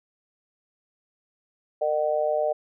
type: tone with amplitude modulation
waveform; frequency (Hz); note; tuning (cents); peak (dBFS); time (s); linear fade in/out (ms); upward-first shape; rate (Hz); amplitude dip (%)
sine; 607; D#5; -43; -17; 1.81-2.53; 10; sine; 148; 95
effects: none